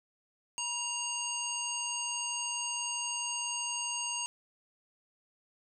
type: harmonic tone with a mistuned harmonic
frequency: 932.3 Hz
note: A#5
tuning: in tune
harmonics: 1 / 3 / 5 / 7 / 9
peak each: -41 / -37 / -45 / -38 / -39 dBFS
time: 0.58-4.26 s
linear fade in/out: 0 ms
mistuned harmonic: 1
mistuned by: +59 cents
effects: none